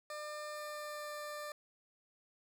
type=tone with pitch glide; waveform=20% pulse; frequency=600 to 594.8 Hz; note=D5 to D5; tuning=+37 to +22 cents; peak=-37 dBFS; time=0.1-1.52 s; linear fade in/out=2 ms; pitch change=-15 cents; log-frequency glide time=0.53-1.14 s; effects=none